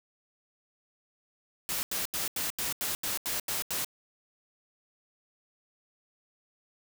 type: noise bursts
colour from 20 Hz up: white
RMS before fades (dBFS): -32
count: 10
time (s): 1.69-3.846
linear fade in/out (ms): 0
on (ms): 140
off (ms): 84
effects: none